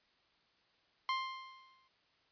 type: tone with exponential decay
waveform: sawtooth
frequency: 1052 Hz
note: C6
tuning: 9 cents sharp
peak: -27 dBFS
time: 1.09-1.88 s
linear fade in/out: 1 ms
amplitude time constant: 170 ms
effects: white hiss -72 dBFS RMS until 2.31 s + resampled to 11025 Hz